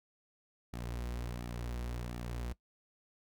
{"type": "tone with flanger", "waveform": "sawtooth", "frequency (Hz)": 59.7, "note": "A#1", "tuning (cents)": 42, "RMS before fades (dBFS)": -40, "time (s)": [0.73, 2.53], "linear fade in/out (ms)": 5, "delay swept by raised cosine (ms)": [1.9, 7.2], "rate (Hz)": 1.4, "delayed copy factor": -0.55, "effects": ["noise-tail reverb RT60 0.1 s tail -19 dB re dry"]}